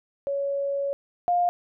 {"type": "tone pair in turn", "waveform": "sine", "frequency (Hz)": [559, 705.7], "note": ["C#5", "F5"], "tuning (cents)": [14, 18], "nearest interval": "major third", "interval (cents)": 404, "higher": "second", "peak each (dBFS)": [-24, -19], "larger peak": "second", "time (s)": [[0.27, 0.93], [1.28, 1.49]], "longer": "first", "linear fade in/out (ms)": 0, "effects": []}